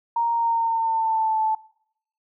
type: tone with pitch glide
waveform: sine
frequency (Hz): 932.3 to 874.9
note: A#5 to A5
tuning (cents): 0 to -10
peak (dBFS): -19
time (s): 0.16-1.55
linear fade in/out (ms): 5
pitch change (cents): -110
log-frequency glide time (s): 0.33-1.39
effects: noise-tail reverb RT60 0.7 s tail -22 dB re dry